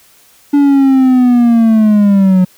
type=linear sweep; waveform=triangle; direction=down; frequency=288.7 to 181.5 Hz; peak=-3 dBFS; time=0.53-2.45 s; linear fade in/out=10 ms; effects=white hiss -46 dBFS RMS until 2.57 s